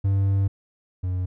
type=tone pair in turn; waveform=triangle; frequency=98 / 91.43 Hz; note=G2 / F#2; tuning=0 / -20 cents; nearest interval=minor second; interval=120 cents; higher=first; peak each=-16 / -21 dBFS; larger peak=first; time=0.04-0.48 / 1.03-1.26 s; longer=first; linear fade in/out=10 ms; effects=none